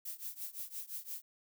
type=noise with tremolo; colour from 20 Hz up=violet; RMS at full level=-40 dBFS; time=0.05-1.22 s; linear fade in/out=5 ms; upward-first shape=triangle; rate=5.8 Hz; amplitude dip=95%; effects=none